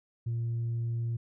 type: tone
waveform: sine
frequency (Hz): 116.54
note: A#2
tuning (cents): 0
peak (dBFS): -27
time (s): 0.26-1.17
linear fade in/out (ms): 10
effects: tanh soft clip ceiling -27 dBFS